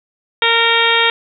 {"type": "harmonic tone", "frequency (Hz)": 461.7, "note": "A#4", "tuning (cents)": -17, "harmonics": [1, 2, 3, 4, 5, 6, 7, 8], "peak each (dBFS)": [-20, -19, -19, -18, -18, -22, -18, -19], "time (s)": [0.42, 1.1], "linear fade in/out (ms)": 2, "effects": []}